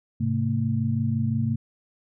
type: tone cluster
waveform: sine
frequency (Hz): 105.9 / 131.7 / 225.5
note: G#2 / C3 / A3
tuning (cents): +34 / +12 / +43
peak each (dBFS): -26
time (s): 0.2-1.56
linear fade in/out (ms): 10
effects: none